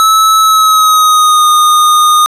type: tone with pitch glide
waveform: square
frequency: 1300 to 1228.5 Hz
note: E6 to D#6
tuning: -24 to -22 cents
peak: -5 dBFS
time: 0-2.26 s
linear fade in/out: 0 ms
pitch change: -98 cents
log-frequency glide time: 0.4-1.47 s
effects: resampled to 32000 Hz + 7-bit